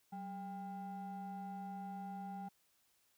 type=ring-modulated tone; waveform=triangle; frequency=304.2 Hz; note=D#4; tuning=39 cents flat; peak=-38 dBFS; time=0.12-2.49 s; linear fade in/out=10 ms; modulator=494 Hz; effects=white hiss -75 dBFS RMS until 3.17 s